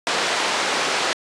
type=band-pass noise; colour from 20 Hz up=pink; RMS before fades=-22 dBFS; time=0.07-1.13 s; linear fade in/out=0 ms; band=520 to 5500 Hz; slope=12 dB/octave; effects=resampled to 22050 Hz